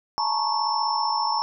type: tone cluster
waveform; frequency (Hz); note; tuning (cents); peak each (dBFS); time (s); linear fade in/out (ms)
sine; 852 / 893 / 948 / 1101 / 5370; G#5 / A5 / A#5 / C#6 / E8; +44 / +25 / +29 / -12 / +31; -28; 0.18-1.42; 0
effects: none